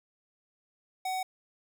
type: tone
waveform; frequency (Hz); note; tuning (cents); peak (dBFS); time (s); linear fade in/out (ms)
square; 750; F#5; +23; -31; 1.05-1.23; 5
effects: none